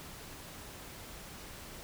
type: silence
effects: pink hiss -48 dBFS RMS until 1.83 s